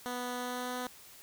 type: tone with pitch glide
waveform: 10% pulse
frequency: 246.9 to 249.6 Hz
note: B3 to B3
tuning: 0 to +19 cents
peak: -27 dBFS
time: 0.06-0.87 s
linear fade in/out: 0 ms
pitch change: +19 cents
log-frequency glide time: 0.37-0.76 s
effects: white hiss -54 dBFS RMS until 1.22 s